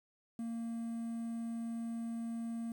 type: tone with quantisation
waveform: triangle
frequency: 230.4 Hz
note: A#3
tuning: 20 cents flat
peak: -35 dBFS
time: 0.39-2.72 s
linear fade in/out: 2 ms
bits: 10
effects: none